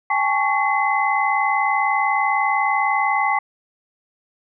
sine tone cluster, 802 / 862 / 1116 / 2040 Hz, G5 / A5 / C#6 / C7, +39 / -36 / +11 / -44 cents, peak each -22 dBFS, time 0.1-3.39 s, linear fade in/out 5 ms, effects none

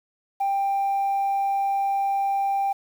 sine tone, 790 Hz, G5, 13 cents sharp, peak -19 dBFS, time 0.4-2.73 s, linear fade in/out 10 ms, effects tanh soft clip ceiling -18 dBFS + 8-bit

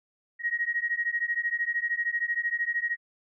sine beating tone pair, 1882 / 1895 Hz, A#6 / A#6, +16 / +28 cents, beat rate 13 Hz, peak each -29 dBFS, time 0.39-2.97 s, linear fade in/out 50 ms, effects none

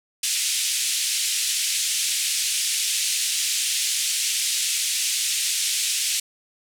white band-pass noise, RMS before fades -24 dBFS, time 0.23-6.2 s, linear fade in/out 5 ms, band 2400 to 9600 Hz, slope 24 dB/octave, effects none

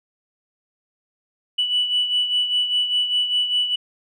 sine beating tone pair, 2960 / 2965 Hz, F#7 / F#7, 0 / +3 cents, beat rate 5 Hz, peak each -18 / -25 dBFS, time 1.58-3.76 s, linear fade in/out 10 ms, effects tanh soft clip ceiling -12 dBFS

